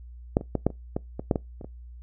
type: clicks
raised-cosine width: 2 ms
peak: -6 / -22 / -11 / -7 / -26 / -13 / -18 / -7 / -12 / -26 / -24 dBFS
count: 11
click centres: 0.369 / 0.411 / 0.553 / 0.666 / 0.703 / 0.965 / 1.195 / 1.312 / 1.358 / 1.612 / 1.645 s
effects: noise-tail reverb RT60 0.2 s tail -24 dB re dry + added 60 Hz sine -41 dBFS peak until 2.02 s